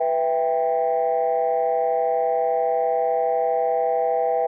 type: chord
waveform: sine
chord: E minor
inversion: second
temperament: just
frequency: 494.4 / 659.3 / 791.1 Hz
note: B4 / E5 / G5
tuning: +2 / 0 / +16 cents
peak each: -22 dBFS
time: 0-4.47 s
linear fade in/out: 10 ms
effects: tanh soft clip ceiling -12 dBFS